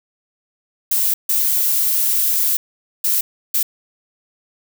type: noise bursts at uneven times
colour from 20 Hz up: violet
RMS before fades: -17 dBFS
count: 4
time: 0.91-1.14 / 1.29-2.57 / 3.04-3.21 / 3.54-3.63 s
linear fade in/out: 5 ms
effects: none